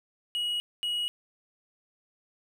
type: tone pair in turn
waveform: triangle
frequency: 2905 / 2905 Hz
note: F#7 / F#7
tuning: -32 / -32 cents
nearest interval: unison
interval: 0 cents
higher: neither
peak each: -26 dBFS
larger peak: neither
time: 0.35-0.6 / 0.83-1.08 s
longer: neither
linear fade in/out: 0 ms
effects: none